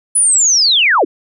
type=linear sweep; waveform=sine; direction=down; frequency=10110 to 239.1 Hz; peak=-8 dBFS; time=0.15-1.05 s; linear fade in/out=10 ms; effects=none